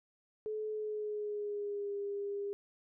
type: tone with pitch glide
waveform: sine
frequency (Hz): 430 to 403.5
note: A4 to G#4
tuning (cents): -40 to -50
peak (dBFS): -35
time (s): 0.46-2.53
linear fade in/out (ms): 0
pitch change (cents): -110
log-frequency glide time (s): 0.7-1.94
effects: none